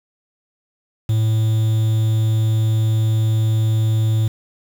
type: tone with quantisation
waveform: triangle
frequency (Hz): 110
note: A2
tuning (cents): 0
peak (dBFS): -12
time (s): 1.09-4.28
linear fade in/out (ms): 5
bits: 6
effects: none